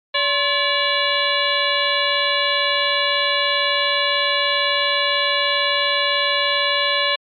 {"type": "harmonic tone with a mistuned harmonic", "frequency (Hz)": 573, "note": "D5", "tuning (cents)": -43, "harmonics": [1, 2, 3, 4, 5, 6, 7], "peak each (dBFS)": [-24, -24, -24, -24, -24, -24, -24], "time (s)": [0.14, 7.16], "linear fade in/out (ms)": 10, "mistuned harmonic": 2, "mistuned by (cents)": -130, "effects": ["MP3 48 kbps"]}